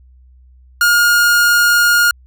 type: tone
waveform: 45% pulse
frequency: 1423 Hz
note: F6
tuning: 32 cents sharp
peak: -9 dBFS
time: 0.81-2.11 s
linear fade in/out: 2 ms
effects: added 63 Hz sine -42 dBFS peak until 2.26 s